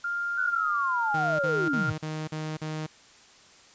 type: tone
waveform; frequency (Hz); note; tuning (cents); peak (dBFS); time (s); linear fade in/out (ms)
sine; 1400; F6; +4; -27; 0.04-1.9; 5
type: linear sweep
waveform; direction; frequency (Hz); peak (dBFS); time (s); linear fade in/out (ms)
sine; down; 1532 to 86.2; -26; 0.37-1.93; 20
type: tone bursts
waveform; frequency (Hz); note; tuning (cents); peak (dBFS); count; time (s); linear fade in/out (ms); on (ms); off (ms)
sawtooth; 155.56; D#3; 0; -27; 6; 1.14-2.865; 5; 250; 45
effects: white hiss -54 dBFS RMS until 3.74 s + resampled to 16000 Hz